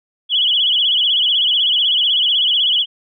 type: tone with vibrato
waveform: sine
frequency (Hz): 3147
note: G7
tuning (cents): +6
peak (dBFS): -12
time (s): 0.29-2.86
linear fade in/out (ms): 50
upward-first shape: sine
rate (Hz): 16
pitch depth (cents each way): 140
effects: none